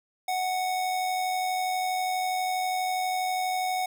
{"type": "tone with amplitude modulation", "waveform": "square", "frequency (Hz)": 740, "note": "F#5", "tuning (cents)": 0, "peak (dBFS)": -25, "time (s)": [0.28, 3.86], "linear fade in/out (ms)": 5, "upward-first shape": "sine", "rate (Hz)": 92.3, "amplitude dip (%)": 35, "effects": []}